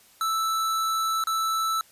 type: tone with dropouts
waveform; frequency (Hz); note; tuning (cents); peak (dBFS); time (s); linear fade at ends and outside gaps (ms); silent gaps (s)
square; 1318.5; E6; 0; -24; 0.21-1.81; 1; 1.239-1.271
effects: white hiss -56 dBFS RMS until 1.91 s + resampled to 32000 Hz